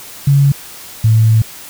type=tone pair in turn; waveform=sine; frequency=140 / 111.12 Hz; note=C#3 / A2; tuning=+18 / +18 cents; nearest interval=major third; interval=400 cents; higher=first; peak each=-6 dBFS; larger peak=neither; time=0.27-0.52 / 1.04-1.42 s; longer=second; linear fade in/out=5 ms; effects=white hiss -33 dBFS RMS until 1.69 s